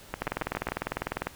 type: two click trains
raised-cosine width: 0.5 ms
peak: -15 / -13 dBFS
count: 5 / 22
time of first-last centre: 0.14-0.687 / 0.22-1.27 s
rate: 7.31 / 20 Hz
effects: pink hiss -50 dBFS RMS until 1.35 s